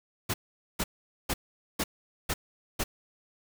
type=noise bursts; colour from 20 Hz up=pink; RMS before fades=-29 dBFS; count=6; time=0.29-2.84 s; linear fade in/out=10 ms; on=50 ms; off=450 ms; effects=none